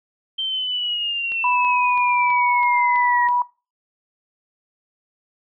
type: linear sweep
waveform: sine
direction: down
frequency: 3136 to 1880 Hz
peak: -21 dBFS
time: 0.38-3.28 s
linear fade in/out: 10 ms
type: click train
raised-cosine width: 0.3 ms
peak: -23 dBFS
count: 7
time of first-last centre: 1.32-3.287 s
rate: 3.05 Hz
type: tone with pitch glide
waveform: sine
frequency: 987.8 to 975.9 Hz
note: B5 to B5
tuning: 0 to -21 cents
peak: -17 dBFS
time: 1.44-3.42 s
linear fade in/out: 2 ms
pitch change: -21 cents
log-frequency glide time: 1.94-2.59 s
effects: noise-tail reverb RT60 0.3 s tail -20 dB re dry